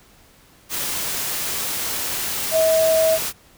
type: tone in noise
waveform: sine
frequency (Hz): 643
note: E5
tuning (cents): -43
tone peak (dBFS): -14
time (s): 2.51-3.19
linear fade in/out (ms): 50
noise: white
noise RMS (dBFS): -25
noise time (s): 0.69-3.33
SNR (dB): +8
effects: pink hiss -52 dBFS RMS until 3.57 s